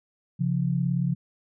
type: tone pair together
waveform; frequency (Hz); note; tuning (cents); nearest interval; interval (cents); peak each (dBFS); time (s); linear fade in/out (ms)
sine; 135.6 / 173.53; C#3 / F3; -38 / -11; major third; 427; -25; 0.39-1.15; 20
effects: none